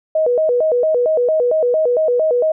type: tone with vibrato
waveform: sine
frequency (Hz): 554.4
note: C#5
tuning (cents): 0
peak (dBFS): -12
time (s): 0.15-2.52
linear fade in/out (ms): 5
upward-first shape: square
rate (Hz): 4.4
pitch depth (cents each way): 220
effects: none